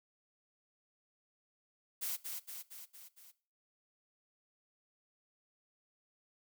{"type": "noise with echo", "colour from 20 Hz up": "blue", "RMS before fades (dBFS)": -38, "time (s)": [2.01, 2.17], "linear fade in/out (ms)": 20, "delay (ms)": 230, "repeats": 5, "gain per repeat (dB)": -4, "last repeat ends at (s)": 3.32, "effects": ["noise-tail reverb RT60 0.4 s tail -18 dB re dry"]}